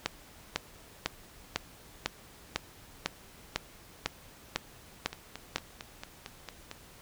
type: two click trains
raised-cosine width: 0.2 ms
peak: -10 / -22 dBFS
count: 12 / 8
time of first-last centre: 0.06-5.56 / 5.13-6.714 s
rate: 2 / 4.42 Hz
effects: pink hiss -54 dBFS RMS until 7.01 s